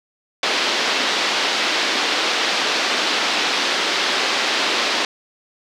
white band-pass noise, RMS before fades -20 dBFS, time 0.43-5.05 s, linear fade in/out 2 ms, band 250 to 4600 Hz, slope 24 dB/octave, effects none

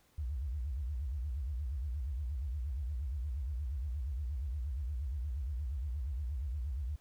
sine tone with vibrato, 67.1 Hz, C2, 44 cents sharp, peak -34 dBFS, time 0.18-6.96 s, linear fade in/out 5 ms, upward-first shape sine, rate 8.5 Hz, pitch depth 260 cents each way, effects pink hiss -69 dBFS RMS until 7 s

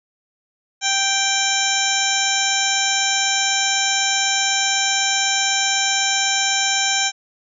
harmonic tone, 784 Hz, G5, in tune, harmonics 1 / 2 / 3 / 4 / 5 / 7 / 8 / 9, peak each -25 / -25 / -25 / -25 / -25 / -25 / -25 / -25 dBFS, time 0.81-7.12 s, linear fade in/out 50 ms, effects none

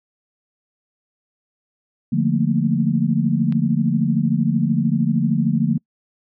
sine chord, Bb major seventh, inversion first, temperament equal, 146.83 / 174.61 / 220 / 233.1 Hz, D3 / F3 / A3 / Bb3, 0 / 0 / 0 / 0 cents, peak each -21 dBFS, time 2.12-5.78 s, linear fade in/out 10 ms
click, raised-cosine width 0.3 ms, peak -22 dBFS, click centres 3.524 s
effects noise-tail reverb RT60 0.1 s tail -26 dB re dry

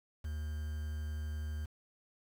triangle tone with quantisation, 76 Hz, D#2, 40 cents flat, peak -34 dBFS, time 0.24-1.66 s, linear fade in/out 10 ms, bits 9, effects none

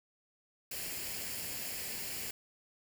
white noise with comb filter, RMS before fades -40 dBFS, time 0.71-2.31 s, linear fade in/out 5 ms, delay 0.41 ms, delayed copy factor +0.55, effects none

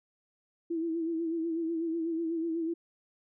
sine tone with vibrato, 329.6 Hz, E4, in tune, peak -29 dBFS, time 0.7-2.74 s, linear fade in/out 10 ms, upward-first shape sine, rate 8.1 Hz, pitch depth 51 cents each way, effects none

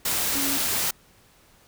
sine tone in noise, 277.2 Hz, C#4, in tune, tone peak -30 dBFS, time 0.35-0.58 s, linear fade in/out 5 ms, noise white, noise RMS -25 dBFS, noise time 0.05-0.91 s, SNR -8 dB, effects pink hiss -57 dBFS RMS until 1.67 s

